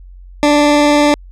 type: tone with vibrato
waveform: 20% pulse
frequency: 293.7 Hz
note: D4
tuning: in tune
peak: -3 dBFS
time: 0.43-1.14 s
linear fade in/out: 0 ms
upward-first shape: triangle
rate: 20 Hz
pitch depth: 19 cents each way
effects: added 45 Hz sine -33 dBFS peak until 1.31 s + low-pass 7000 Hz 12 dB/octave